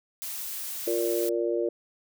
blue noise, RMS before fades -35 dBFS, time 0.22-1.29 s, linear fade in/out 0 ms
harmonic tone, 116.54 Hz, A#2, in tune, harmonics 3 / 4 / 5, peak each -27 / -29 / -31 dBFS, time 0.87-1.69 s, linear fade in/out 5 ms
effects none

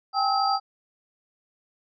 sine tone cluster, 787 / 839 / 1289 / 4741 Hz, G5 / G#5 / E6 / D8, +7 / +17 / -39 / +16 cents, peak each -23 / -30 / -26 / -29 dBFS, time 0.13-0.6 s, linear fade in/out 50 ms, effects none

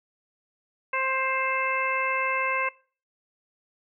harmonic tone, 527 Hz, C5, 12 cents sharp, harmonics 1 / 2 / 3 / 4 / 5, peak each -33 / -28 / -33 / -30 / -31 dBFS, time 0.93-2.69 s, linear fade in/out 5 ms, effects noise-tail reverb RT60 0.4 s tail -21 dB re dry

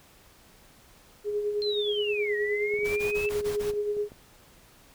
sine tone with tremolo, 415.3 Hz, G#4, in tune, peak -24 dBFS, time 1.24-4.09 s, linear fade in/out 50 ms, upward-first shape sine, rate 9.5 Hz, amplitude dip 45%
sine linear two-way sweep, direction down then up, 4186 to 1876 to 2652 Hz, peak -30 dBFS, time 1.62-3.29 s, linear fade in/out 0 ms, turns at 2.36 s
clicks, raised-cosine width 2 ms, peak -33 dBFS, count 10, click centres 2.739 / 2.79 / 2.833 / 2.865 / 3.357 / 3.409 / 3.473 / 3.737 / 3.968 / 4.119 s
pink noise bursts, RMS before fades -39 dBFS, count 6, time 2.84-3.72 s, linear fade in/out 20 ms, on 130 ms, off 20 ms
effects pink hiss -56 dBFS RMS until 4.94 s

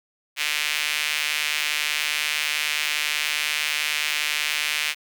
sawtooth tone with high-pass filter, 150.4 Hz, D3, 42 cents sharp, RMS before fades -25 dBFS, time 0.36-4.95 s, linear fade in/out 50 ms, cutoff 2400 Hz, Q 2.2, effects none

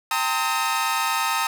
sawtooth tone cluster, 792 / 912 / 1040 / 1271 Hz, G5 / A#5 / C6 / D#6, +18 / -38 / -11 / +36 cents, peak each -27 / -21 / -28 / -21 dBFS, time 0.11-1.47 s, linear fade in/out 2 ms, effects none

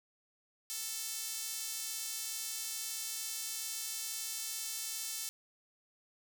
sawtooth tone with high-pass filter, 442.3 Hz, A4, 9 cents sharp, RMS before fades -40 dBFS, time 0.7-5.29 s, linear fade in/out 0 ms, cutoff 5900 Hz, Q 0.85, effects none

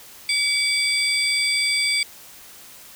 sine tone cluster, 2275 / 3472 / 4744 / 8170 Hz, C#7 / A7 / D8 / C9, +44 / -24 / +17 / -42 cents, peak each -22 / -29 / -22 / -28 dBFS, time 0.29-2.03 s, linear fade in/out 2 ms, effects white hiss -44 dBFS RMS until 2.95 s

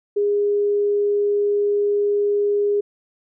sine tone, 409.7 Hz, G#4, 24 cents flat, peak -16 dBFS, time 0.16-2.81 s, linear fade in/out 10 ms, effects none

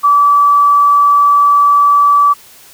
sine tone, 1153 Hz, D6, 32 cents flat, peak -5 dBFS, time 0.03-2.34 s, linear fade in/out 20 ms, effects white hiss -40 dBFS RMS until 2.73 s

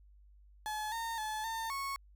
35% pulse tone with pitch steps, 855 / 915 / 862 / 903 / 1102 Hz, A5 / A#5 / A5 / A5 / C#6, -50 / -32 / -36 / +45 / -11 cents, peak -34 dBFS, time 0.66-1.96 s, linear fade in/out 0 ms, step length 260 ms, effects added 50 Hz sine -57 dBFS peak until 2.15 s

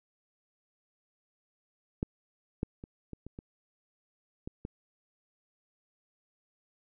clicks, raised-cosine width 3 ms, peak -17 / -17 / -30 / -28 / -30 / -29 / -25 / -24 dBFS, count 8, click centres 2.029 / 2.631 / 2.839 / 3.133 / 3.266 / 3.389 / 4.475 / 4.651 s, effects none

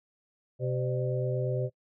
harmonic tone with a mistuned harmonic, 128.2 Hz, C3, 35 cents flat, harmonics 1 / 3 / 4 / 5, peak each -29 / -35 / -34 / -37 dBFS, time 0.59-1.7 s, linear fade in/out 50 ms, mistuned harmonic 5, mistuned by -110 cents, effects noise-tail reverb RT60 0.1 s tail -21 dB re dry

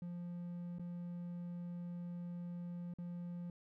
triangle tone with dropouts, 174.61 Hz, F3, in tune, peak -40 dBFS, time 0.02-3.5 s, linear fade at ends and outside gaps 2 ms, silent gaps 0.785-0.795 / 2.938-2.985 s, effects none

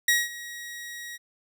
sawtooth tone with ADSR envelope, 1900 Hz, A#6, 33 cents sharp, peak -14 dBFS, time 0.08-1.18 s, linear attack 4 ms, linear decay 200 ms, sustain -19 dB, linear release 28 ms, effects none

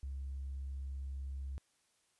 triangle tone with tanh clipping, 67.9 Hz, C#2, 35 cents flat, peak -39 dBFS, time 0.03-1.58 s, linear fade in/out 0 ms, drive 5 dB, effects white hiss -75 dBFS RMS until 2.19 s + resampled to 24000 Hz

